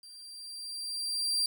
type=tone with level ramp; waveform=35% pulse; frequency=4721 Hz; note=D8; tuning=8 cents sharp; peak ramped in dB=-47 to -24 dBFS; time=0.03-1.46 s; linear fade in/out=2 ms; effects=11-bit